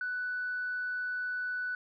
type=tone; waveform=sine; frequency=1488 Hz; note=F#6; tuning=9 cents sharp; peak=-31 dBFS; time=0.01-1.75 s; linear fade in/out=2 ms; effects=tanh soft clip ceiling -27 dBFS